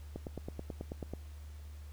click train, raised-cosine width 2 ms, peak -26 dBFS, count 10, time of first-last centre 0.16-1.136 s, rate 9.22 Hz, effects added 74 Hz sine -45 dBFS peak until 1.92 s + pink hiss -62 dBFS RMS until 1.92 s

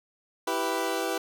20% pulse chord, E minor, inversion none, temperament equal with one note detuned, 329.6 / 390.4 / 493.9 Hz, E4 / G4 / B4, 0 / -7 / 0 cents, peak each -27 / -26 / -26 dBFS, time 0.47-1.18 s, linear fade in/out 5 ms, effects none

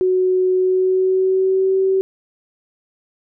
sine tone with pitch glide, 370 to 382.2 Hz, F#4 to G4, 0 to -44 cents, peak -13 dBFS, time 0.01-2.01 s, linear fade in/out 0 ms, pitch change +56 cents, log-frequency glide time 0.54-1.77 s, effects none

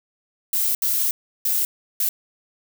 violet noise bursts at uneven times, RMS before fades -21 dBFS, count 4, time 0.53-0.75 / 0.82-1.11 / 1.45-1.65 / 2-2.09 s, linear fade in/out 2 ms, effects none

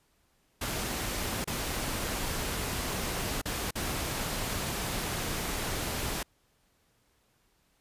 pink noise with dropouts, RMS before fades -33 dBFS, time 0.61-6.23 s, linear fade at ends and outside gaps 5 ms, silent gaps 1.444-1.474 / 3.416-3.455 / 3.709-3.754 s, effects pink hiss -70 dBFS RMS until 7.8 s + resampled to 32000 Hz

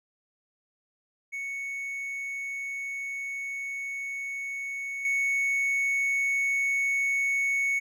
triangle tone with level steps, 2217 Hz, C#7, in tune, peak -30 / -22 dBFS, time 1.32-7.8 s, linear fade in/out 20 ms, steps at 5.05 s, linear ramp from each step 2 ms, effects none

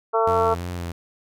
harmonic tone, 225 Hz, A3, 39 cents sharp, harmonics 2 / 3 / 4 / 5 / 6, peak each -21 / -23 / -24 / -25 / -26 dBFS, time 0.13-0.55 s, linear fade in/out 20 ms
sawtooth tone with vibrato, 87.31 Hz, F2, in tune, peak -24 dBFS, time 0.27-0.92 s, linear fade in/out 5 ms, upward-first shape sine, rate 2.9 Hz, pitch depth 36 cents each way
effects none

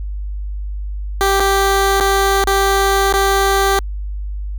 15% pulse tone with dropouts, 391.8 Hz, G4, 1 cent flat, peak -6 dBFS, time 1.21-3.79 s, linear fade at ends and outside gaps 0 ms, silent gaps 1.398-1.404 / 2.001-2.007 / 2.44-2.473 / 3.126-3.138 s, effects added 50 Hz sine -21 dBFS peak until 4.58 s

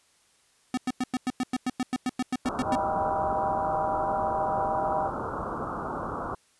square tone bursts, 253 Hz, B3, 42 cents sharp, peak -25 dBFS, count 16, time 0.74-2.754 s, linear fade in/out 2 ms, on 34 ms, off 98 ms
white low-pass noise, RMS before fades -33 dBFS, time 2.45-6.35 s, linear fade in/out 5 ms, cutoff 1400 Hz, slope 96 dB/octave
sine chord, Eb augmented, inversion none, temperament equal with one note detuned, 622.3 / 784 / 977.5 Hz, Eb5 / G5 / B5, 0 / 0 / -18 cents, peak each -31 / -28 / -32 dBFS, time 2.64-5.11 s, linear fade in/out 50 ms
effects white hiss -64 dBFS RMS until 6.59 s + resampled to 24000 Hz

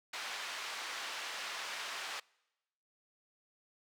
pink band-pass noise, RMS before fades -42 dBFS, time 0.13-2.2 s, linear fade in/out 5 ms, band 1100 to 5100 Hz, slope 12 dB/octave, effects noise-tail reverb RT60 1.0 s tail -26 dB re dry

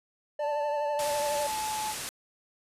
triangle tone with vibrato, 586 Hz, D5, 4 cents flat, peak -27 dBFS, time 0.39-1.47 s, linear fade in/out 5 ms, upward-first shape triangle, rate 12 Hz, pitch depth 44 cents each way
triangle tone with pitch glide, 882 to 860.9 Hz, A5 to A5, +4 to -38 cents, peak -29 dBFS, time 0.39-1.95 s, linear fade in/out 50 ms, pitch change -42 cents, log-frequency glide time 0.82-1.79 s
white low-pass noise, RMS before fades -37 dBFS, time 0.99-2.09 s, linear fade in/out 0 ms, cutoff 11000 Hz, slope 24 dB/octave
effects resampled to 32000 Hz

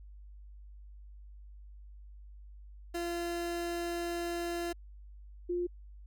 30% pulse / sine tone pair in turn, 343.5 / 352.5 Hz, F4 / F4, -29 / +16 cents, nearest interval unison, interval 45 cents, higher second, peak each -31 / -30 dBFS, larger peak second, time 2.94-4.73 / 5.49-5.67 s, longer first, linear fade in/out 10 ms, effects added 50 Hz sine -48 dBFS peak until 6.06 s

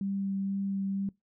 sine tone with vibrato, 196 Hz, G3, in tune, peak -29 dBFS, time 0.01-1.09 s, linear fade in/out 2 ms, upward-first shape sine, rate 2.1 Hz, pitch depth 9 cents each way, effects noise-tail reverb RT60 0.2 s tail -23 dB re dry

